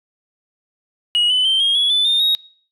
sine tone with pitch steps, 2900 / 3011 / 3126 / 3246 / 3370 / 3499 / 3633 / 3772 Hz, F#7 / F#7 / G7 / G#7 / G#7 / A7 / A#7 / A#7, -35 / +30 / -6 / -40 / +25 / -10 / -45 / +20 cents, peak -11 dBFS, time 1.15-2.35 s, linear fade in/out 0 ms, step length 150 ms, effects noise-tail reverb RT60 0.5 s tail -24 dB re dry + tanh soft clip ceiling -11 dBFS

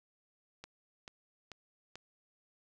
click train, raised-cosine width 0.2 ms, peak -29 dBFS, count 4, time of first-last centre 0.64-1.956 s, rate 2.28 Hz, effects none

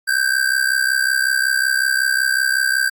square ring-modulated tone, 1568 Hz, G6, in tune, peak -13 dBFS, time 0.07-2.9 s, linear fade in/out 20 ms, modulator 32.7 Hz, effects Opus 48 kbps

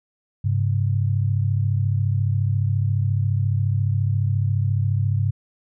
sine tone pair together, 100.8 / 135.19 Hz, G2 / C#3, +49 / -43 cents, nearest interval perfect fourth, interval 508 cents, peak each -19 / -23 dBFS, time 0.44-5.31 s, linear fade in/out 10 ms, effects none

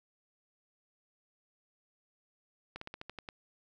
slowing click train, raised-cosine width 0.3 ms, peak -26 dBFS, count 8, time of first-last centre 2.76-3.288 s, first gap 54 ms, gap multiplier 1.11, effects none

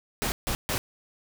pink noise bursts at uneven times, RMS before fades -28 dBFS, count 3, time 0.22-0.32 / 0.47-0.55 / 0.69-0.78 s, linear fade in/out 0 ms, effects none

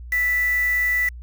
sine tone with quantisation, 1975.5 Hz, B6, in tune, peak -18 dBFS, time 0.12-1.09 s, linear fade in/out 5 ms, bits 5, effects added 60 Hz sine -34 dBFS peak until 1.22 s

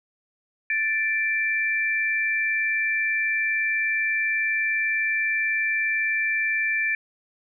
sine tone pair together, 1760.9 / 2349 Hz, A6 / D7, +1 / 0 cents, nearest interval perfect fourth, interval 499 cents, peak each -24 dBFS, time 0.7-6.95 s, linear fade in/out 2 ms, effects none

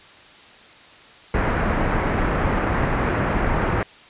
pink low-pass noise, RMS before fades -21 dBFS, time 1.34-3.83 s, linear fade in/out 2 ms, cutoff 2000 Hz, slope 24 dB/octave, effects white hiss -46 dBFS RMS until 4.09 s + resampled to 8000 Hz

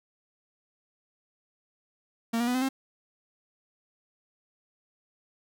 45% pulse tone with pitch steps, 230 / 238.7 / 247.6 / 257 / 266.7 Hz, A#3 / A#3 / B3 / C4 / C4, -23 / +41 / +5 / -31 / +33 cents, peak -25 dBFS, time 2.33-2.69 s, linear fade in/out 10 ms, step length 72 ms, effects none

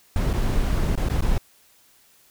brown noise with dropouts, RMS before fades -21 dBFS, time 0.16-1.38 s, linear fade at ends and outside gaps 1 ms, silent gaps 0.331-0.336 / 0.954-0.975 / 1.087-1.098 / 1.208-1.222 s, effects white hiss -57 dBFS RMS until 2.3 s

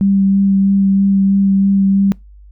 sine tone with vibrato, 196 Hz, G3, in tune, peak -9 dBFS, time 0.01-2.12 s, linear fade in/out 0 ms, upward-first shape sine, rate 3.1 Hz, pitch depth 12 cents each way, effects noise-tail reverb RT60 0.2 s tail -25 dB re dry + added 50 Hz sine -37 dBFS peak until 2.51 s

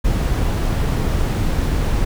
brown noise, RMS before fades -18 dBFS, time 0.04-2.05 s, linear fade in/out 10 ms, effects none

